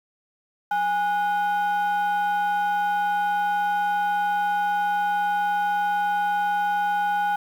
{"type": "tone pair together", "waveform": "sine", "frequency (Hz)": [823.3, 1467], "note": ["G#5", "F#6"], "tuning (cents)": [-15, -15], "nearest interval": "minor seventh", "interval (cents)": 1000, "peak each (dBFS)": [-19, -26], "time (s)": [0.71, 7.36], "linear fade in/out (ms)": 5, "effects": ["tanh soft clip ceiling -18 dBFS", "8-bit"]}